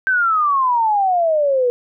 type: exponential sweep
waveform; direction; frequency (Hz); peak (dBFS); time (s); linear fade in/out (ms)
sine; down; 1568 to 479.8; -13; 0.07-1.7; 0
effects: none